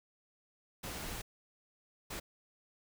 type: noise bursts at uneven times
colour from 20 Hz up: pink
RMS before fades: -42 dBFS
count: 2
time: 0.83-1.22 / 2.1-2.2 s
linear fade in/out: 10 ms
effects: none